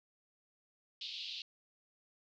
white band-pass noise, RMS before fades -44 dBFS, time 1.01-1.42 s, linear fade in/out 2 ms, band 2800 to 4500 Hz, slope 48 dB/octave, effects none

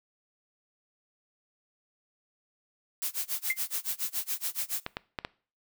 blue noise with tremolo, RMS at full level -30 dBFS, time 3.02-4.8 s, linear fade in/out 0 ms, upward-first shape sine, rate 7.1 Hz, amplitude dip 100%
sine tone with exponential decay, 2093 Hz, C7, in tune, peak -21 dBFS, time 3.5-3.59 s, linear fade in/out 2 ms, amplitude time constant 18 ms
clicks, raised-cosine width 0.3 ms, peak -16 dBFS, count 4, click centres 4.864 / 4.969 / 5.188 / 5.249 s
effects noise-tail reverb RT60 0.4 s tail -21 dB re dry

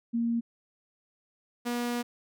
sine / sawtooth tone pair in turn, 233.1 / 240.8 Hz, A#3 / B3, 0 / -44 cents, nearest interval minor second, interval 56 cents, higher second, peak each -25 dBFS, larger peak neither, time 0.13-0.41 / 1.65-2.03 s, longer second, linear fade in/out 20 ms, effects none

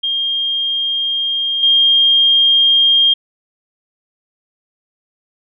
sine tone with level steps, 3217 Hz, G7, 44 cents sharp, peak -15 / -8 dBFS, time 0.03-3.14 s, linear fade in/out 10 ms, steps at 1.63 s, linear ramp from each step 2 ms, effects none

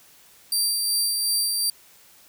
20% pulse tone with tremolo, 4699 Hz, D8, in tune, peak -14 dBFS, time 0.52-1.7 s, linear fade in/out 2 ms, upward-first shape sine, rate 2.7 Hz, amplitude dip 30%, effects white hiss -53 dBFS RMS until 2.28 s

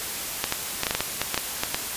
clicks, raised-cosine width 0.2 ms, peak -5 dBFS, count 12, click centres 0.441 / 0.524 / 0.834 / 0.868 / 0.909 / 0.95 / 1.006 / 1.216 / 1.344 / 1.377 / 1.635 / 1.745 s, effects white hiss -31 dBFS RMS until 1.96 s + resampled to 32000 Hz

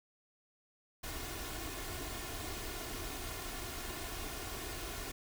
pink noise with comb filter, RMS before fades -42 dBFS, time 1.03-5.12 s, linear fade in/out 10 ms, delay 2.8 ms, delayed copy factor +0.6, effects none

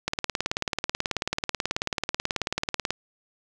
click train, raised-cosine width 0.2 ms, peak -8 dBFS, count 53, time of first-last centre 0.08-2.906 s, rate 18.4 Hz, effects none

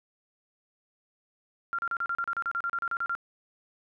sine tone bursts, 1384 Hz, F6, 16 cents flat, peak -27 dBFS, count 16, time 1.73-3.151 s, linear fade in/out 0 ms, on 56 ms, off 35 ms, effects none

